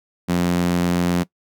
sawtooth tone with high-pass filter, 87.8 Hz, F2, 10 cents sharp, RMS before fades -19 dBFS, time 0.28-1.24 s, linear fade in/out 20 ms, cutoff 190 Hz, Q 2.4, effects noise-tail reverb RT60 0.1 s tail -20 dB re dry

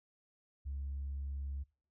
sine tone, 69.3 Hz, C#2, in tune, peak -36 dBFS, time 0.65-1.64 s, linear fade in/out 20 ms, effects noise-tail reverb RT60 0.5 s tail -26 dB re dry + tanh soft clip ceiling -34 dBFS

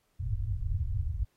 white low-pass noise, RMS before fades -31 dBFS, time 0.19-1.25 s, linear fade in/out 20 ms, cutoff 110 Hz, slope 48 dB/octave, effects pink hiss -74 dBFS RMS until 1.36 s + AAC 48 kbps

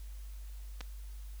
clicks, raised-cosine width 0.2 ms, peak -26 dBFS, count 2, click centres 0.807 / 0.811 s, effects added 50 Hz sine -42 dBFS peak until 1.4 s + white hiss -61 dBFS RMS until 1.4 s

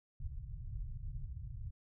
pink low-pass noise, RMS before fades -43 dBFS, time 0.2-1.71 s, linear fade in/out 5 ms, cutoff 130 Hz, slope 48 dB/octave, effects none

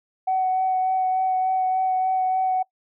sine tone with vibrato, 750 Hz, F#5, 23 cents sharp, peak -18 dBFS, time 0.27-2.63 s, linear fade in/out 10 ms, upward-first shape sine, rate 3.4 Hz, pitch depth 12 cents each way, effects noise-tail reverb RT60 0.1 s tail -22 dB re dry + tanh soft clip ceiling -14 dBFS

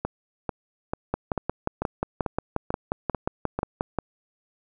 two click trains, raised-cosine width 1 ms, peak -12 / -10 dBFS, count 9 / 17, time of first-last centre 0.05-3.59 / 1.14-3.987 s, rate 2.26 / 5.62 Hz, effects none

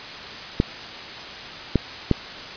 clicks, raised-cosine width 3 ms, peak -3 dBFS, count 3, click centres 0.601 / 1.757 / 2.113 s, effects white hiss -35 dBFS RMS until 2.56 s + resampled to 11025 Hz

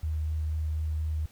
sine tone with vibrato, 77.78 Hz, D#2, in tune, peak -27 dBFS, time 0.03-1.26 s, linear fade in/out 5 ms, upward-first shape sine, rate 4.1 Hz, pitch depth 9 cents each way, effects pink hiss -58 dBFS RMS until 1.31 s

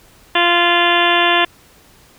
harmonic tone with a mistuned harmonic, 346.9 Hz, F4, 12 cents flat, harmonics 1 / 2 / 3 / 4 / 5 / 6 / 7 / 8 / 9 / 10, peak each -20 / -18 / -18 / -24 / -18 / -24 / -24 / -20 / -22 / -21 dBFS, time 0.35-1.45 s, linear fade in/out 5 ms, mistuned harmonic 9, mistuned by -28 cents, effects pink hiss -48 dBFS RMS until 2.18 s

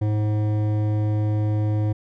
triangle tone with hard clipping, 106.1 Hz, G#2, 38 cents sharp, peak -21 dBFS, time 0.01-1.93 s, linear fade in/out 10 ms, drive 16 dB, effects none

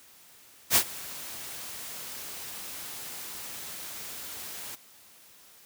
white noise with ADSR envelope, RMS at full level -19 dBFS, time 0.7-4.76 s, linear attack 58 ms, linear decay 74 ms, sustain -21 dB, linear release 17 ms, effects white hiss -55 dBFS RMS until 5.65 s + high-pass 60 Hz 12 dB/octave

